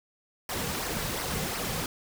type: noise with flanger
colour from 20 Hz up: pink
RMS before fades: -32 dBFS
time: 0.49-1.86 s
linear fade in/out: 2 ms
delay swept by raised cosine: 0.27 to 3.27 ms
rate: 2.8 Hz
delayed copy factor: -0.55
effects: none